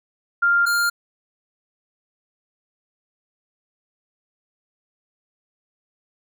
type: tone pair in turn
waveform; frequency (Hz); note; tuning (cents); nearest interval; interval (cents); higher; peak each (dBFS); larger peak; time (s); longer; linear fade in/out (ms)
sine / square; 1396.9 / 1402.1; F6 / F6; 0 / +6; unison; 6; second; -14 / -18; first; 0.42-0.66 / 0.66-0.9; neither; 10
effects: none